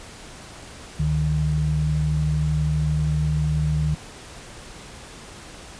sine tone pair together, 72.01 / 152.1 Hz, D2 / D#3, -33 / -39 cents, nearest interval octave + minor second, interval 1294 cents, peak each -24 / -20 dBFS, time 0.99-3.95 s, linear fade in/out 10 ms, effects pink hiss -41 dBFS RMS until 5.79 s + resampled to 22050 Hz

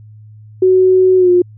sine tone with pitch glide, 372.5 to 356.5 Hz, F#4 to F4, +12 to +36 cents, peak -6 dBFS, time 0.62-1.42 s, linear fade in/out 5 ms, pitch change -76 cents, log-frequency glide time 1.17-1.3 s, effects added 107 Hz sine -35 dBFS peak until 1.57 s

